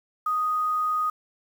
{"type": "tone with quantisation", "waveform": "sine", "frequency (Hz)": 1244.5, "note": "D#6", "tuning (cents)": 0, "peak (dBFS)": -22, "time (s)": [0.26, 1.1], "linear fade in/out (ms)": 5, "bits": 8, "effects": []}